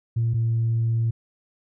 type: tone pair in turn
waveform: sine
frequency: 115.4 / 114.54 Hz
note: A#2 / A#2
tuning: -17 / -30 cents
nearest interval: unison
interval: 13 cents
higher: first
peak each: -18 dBFS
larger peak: neither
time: 0.16-0.34 / 0.34-1.11 s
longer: second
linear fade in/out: 10 ms
effects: tanh soft clip ceiling -16 dBFS